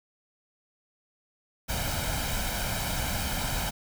pink noise with comb filter, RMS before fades -30 dBFS, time 1.68-3.71 s, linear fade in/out 20 ms, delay 1.3 ms, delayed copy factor +0.65, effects none

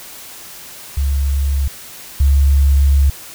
sine tone pair in turn, 69.3 / 69.58 Hz, C#2 / C#2, 0 / +7 cents, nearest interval unison, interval 7 cents, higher second, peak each -13 / -8 dBFS, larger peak second, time 0.97-1.68 / 2.2-3.1 s, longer second, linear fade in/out 5 ms, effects white hiss -35 dBFS RMS until 3.34 s

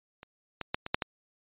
clicks, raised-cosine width 0.3 ms, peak -29 / -18 / -12 / -20 / -8 / -14 dBFS, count 6, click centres 0.231 / 0.613 / 0.745 / 0.864 / 0.945 / 1.022 s, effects resampled to 8000 Hz

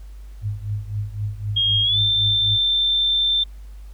sine tone with tremolo, 103.83 Hz, G#2, in tune, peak -20 dBFS, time 0.41-2.59 s, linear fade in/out 50 ms, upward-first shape triangle, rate 3.9 Hz, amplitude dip 90%
sine tone with pitch glide, 3250 to 3565 Hz, G#7 to A7, -38 to +22 cents, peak -16 dBFS, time 1.56-3.44 s, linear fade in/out 10 ms, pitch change +160 cents, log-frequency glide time 1.83-1.99 s
effects added 50 Hz sine -35 dBFS peak until 3.93 s + pink hiss -57 dBFS RMS until 3.93 s

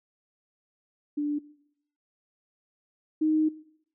sine tone pair in turn, 293.7 / 311.2 Hz, D4 / D#4, 0 / 0 cents, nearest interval minor second, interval 100 cents, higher second, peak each -25 / -21 dBFS, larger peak second, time 1.17-1.39 / 3.21-3.49 s, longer second, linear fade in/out 10 ms, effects noise-tail reverb RT60 0.7 s tail -19 dB re dry

